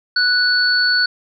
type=tone pair together; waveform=sine; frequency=1480 / 4435 Hz; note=F#6 / C#8; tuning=0 / 0 cents; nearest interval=octave + perfect fifth; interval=1900 cents; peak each=-15 / -16 dBFS; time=0.16-1.06 s; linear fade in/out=5 ms; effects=none